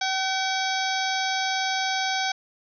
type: harmonic tone with a mistuned harmonic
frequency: 763 Hz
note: G5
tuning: 47 cents flat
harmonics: 1 / 2 / 3 / 4 / 5 / 6 / 7 / 8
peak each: -27 / -30 / -32 / -33 / -34 / -35 / -35 / -36 dBFS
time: 0.01-2.32 s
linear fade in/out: 5 ms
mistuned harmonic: 4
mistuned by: +130 cents
effects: none